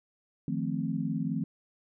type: chord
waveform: sine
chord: F dominant seventh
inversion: third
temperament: equal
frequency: 155.56 / 174.61 / 220 / 261.6 Hz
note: Eb3 / F3 / A3 / C4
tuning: 0 / 0 / 0 / 0 cents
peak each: -34 dBFS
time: 0.48-1.44 s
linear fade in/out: 2 ms
effects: none